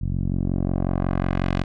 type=tone with low-pass filter sweep; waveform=10% pulse; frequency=45.47 Hz; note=F#1; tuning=29 cents flat; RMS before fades=-23 dBFS; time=0.01-1.64 s; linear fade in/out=10 ms; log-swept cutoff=130 to 4000 Hz; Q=0.87; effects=none